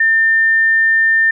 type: tone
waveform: sine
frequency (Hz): 1800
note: A6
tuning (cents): +39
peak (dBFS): -9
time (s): 0-1.31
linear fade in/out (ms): 5
effects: none